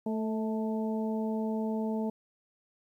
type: harmonic tone with a mistuned harmonic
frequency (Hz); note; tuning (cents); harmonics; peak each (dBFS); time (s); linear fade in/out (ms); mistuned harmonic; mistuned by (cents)
220; A3; 0; 1 / 2 / 3 / 4; -30 / -36 / -40 / -42; 0.06-2.1; 5; 3; -27
effects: 11-bit